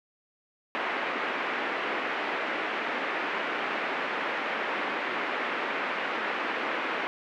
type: band-pass noise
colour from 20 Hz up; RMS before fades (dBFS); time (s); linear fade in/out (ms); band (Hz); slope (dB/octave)
white; -31; 0.75-7.07; 0; 250 to 2300; 24
effects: none